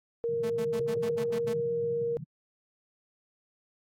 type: tone with pitch glide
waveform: sine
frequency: 466.2 to 469.2 Hz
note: A#4 to A#4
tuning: 0 to +11 cents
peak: -27 dBFS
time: 0.24-2.17 s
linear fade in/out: 0 ms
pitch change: +11 cents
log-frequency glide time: 0.66-1.16 s
type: band-pass noise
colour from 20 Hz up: white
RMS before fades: -43 dBFS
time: 0.28-2.25 s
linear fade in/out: 10 ms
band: 120 to 170 Hz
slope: 48 dB/octave
type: tone bursts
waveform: sawtooth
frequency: 220 Hz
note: A3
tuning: in tune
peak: -32 dBFS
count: 8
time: 0.43-1.538 s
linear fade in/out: 10 ms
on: 72 ms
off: 76 ms
effects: AAC 48 kbps